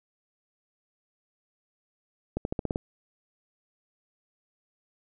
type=accelerating click train; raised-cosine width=2 ms; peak=-15 dBFS; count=7; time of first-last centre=2.37-2.759 s; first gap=81 ms; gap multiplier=0.91; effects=none